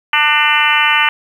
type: harmonic tone with a mistuned harmonic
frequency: 297.9 Hz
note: D4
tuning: 25 cents sharp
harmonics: 3 / 4 / 5 / 6 / 7 / 8 / 9 / 10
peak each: -18 / -18 / -18 / -18 / -18 / -18 / -18 / -18 dBFS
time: 0.13-1.09 s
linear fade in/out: 2 ms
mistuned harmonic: 6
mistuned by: +29 cents
effects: 7-bit